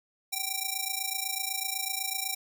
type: ring-modulated tone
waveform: 5% pulse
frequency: 1568 Hz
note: G6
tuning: in tune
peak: -16 dBFS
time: 0.32-2.35 s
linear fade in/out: 10 ms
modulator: 798 Hz
effects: none